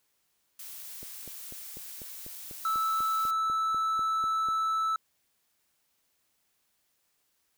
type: noise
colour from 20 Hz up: blue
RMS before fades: -43 dBFS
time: 0.59-3.31 s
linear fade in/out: 5 ms
type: click train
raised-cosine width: 2 ms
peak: -33 dBFS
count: 15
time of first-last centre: 1.03-4.487 s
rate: 4.05 Hz
type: tone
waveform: triangle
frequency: 1313 Hz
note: E6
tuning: 7 cents flat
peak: -24 dBFS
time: 2.65-4.96 s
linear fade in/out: 2 ms
effects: white hiss -74 dBFS RMS until 7.57 s